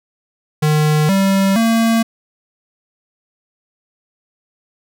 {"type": "tone with pitch steps", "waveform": "square", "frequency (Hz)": [152.4, 194.4, 227.4], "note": ["D#3", "G3", "A#3"], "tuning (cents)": [-36, -14, -43], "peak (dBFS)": -12, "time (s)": [0.62, 2.03], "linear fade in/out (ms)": 10, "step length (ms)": 470, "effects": []}